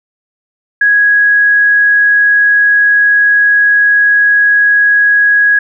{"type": "tone", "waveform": "sine", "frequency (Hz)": 1661.2, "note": "G#6", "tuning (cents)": 0, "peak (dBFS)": -5, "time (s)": [0.81, 5.59], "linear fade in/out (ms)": 5, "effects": []}